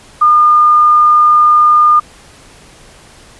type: tone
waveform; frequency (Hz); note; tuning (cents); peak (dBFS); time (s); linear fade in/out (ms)
sine; 1213; D#6; -44; -4; 0.21-2; 10
effects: pink hiss -40 dBFS RMS until 3.39 s + resampled to 24000 Hz